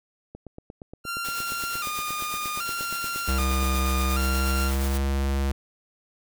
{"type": "click train", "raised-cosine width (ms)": 2, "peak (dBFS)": -26, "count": 30, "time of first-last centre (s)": [0.35, 3.746], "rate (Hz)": 8.54}
{"type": "tone with vibrato", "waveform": "sawtooth", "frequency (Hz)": 1297, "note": "E6", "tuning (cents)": -28, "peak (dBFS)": -25, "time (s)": [1.04, 4.72], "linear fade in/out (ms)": 50, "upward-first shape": "square", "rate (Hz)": 0.64, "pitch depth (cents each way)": 110}
{"type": "noise with tremolo", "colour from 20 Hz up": "white", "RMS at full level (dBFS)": -35, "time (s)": [1.24, 4.98], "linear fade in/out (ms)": 10, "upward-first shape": "sine", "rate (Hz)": 8.4, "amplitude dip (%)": 50}
{"type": "tone with pitch glide", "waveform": "square", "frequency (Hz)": [66.1, 68.39], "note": ["C2", "C#2"], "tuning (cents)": [18, -23], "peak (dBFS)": -23, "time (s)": [3.28, 5.52], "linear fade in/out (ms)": 5, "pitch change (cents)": 59, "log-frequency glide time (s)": [4.34, 5.02]}
{"effects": []}